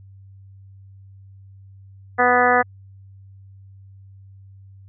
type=harmonic tone; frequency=246.9 Hz; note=B3; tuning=in tune; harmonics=1 / 2 / 3 / 4 / 5 / 6 / 7 / 8; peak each=-27 / -20 / -18 / -25 / -21 / -24 / -21 / -25 dBFS; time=2.18-2.63 s; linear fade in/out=20 ms; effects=added 97 Hz sine -42 dBFS peak until 4.88 s